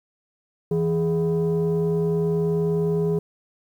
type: tone pair together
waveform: sine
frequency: 164.81 / 415.3 Hz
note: E3 / G#4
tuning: 0 / 0 cents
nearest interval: octave + major third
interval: 1600 cents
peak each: -20 dBFS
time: 0.71-3.19 s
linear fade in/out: 5 ms
effects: tanh soft clip ceiling -16 dBFS + 9-bit